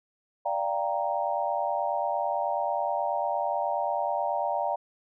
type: chord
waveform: sine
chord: G minor seventh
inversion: second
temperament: equal with one note detuned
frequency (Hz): 587.3 / 694.8 / 784 / 932.3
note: D5 / F5 / G5 / Bb5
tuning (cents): 0 / -9 / 0 / 0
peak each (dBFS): -31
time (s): 0.45-4.76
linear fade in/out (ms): 10
effects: none